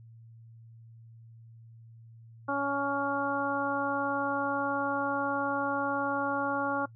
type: harmonic tone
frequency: 280.1 Hz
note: C#4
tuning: 18 cents sharp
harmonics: 1 / 2 / 3 / 4 / 5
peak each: -34 / -34 / -34 / -34 / -34 dBFS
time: 2.48-6.86 s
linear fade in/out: 10 ms
effects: noise-tail reverb RT60 0.1 s tail -21 dB re dry + added 114 Hz sine -49 dBFS peak until 6.95 s